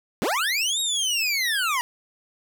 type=linear two-way sweep; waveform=25% pulse; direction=up then down; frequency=153.7 to 3808 to 937 Hz; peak=-18 dBFS; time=0.22-1.81 s; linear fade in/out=0 ms; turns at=0.8 s; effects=none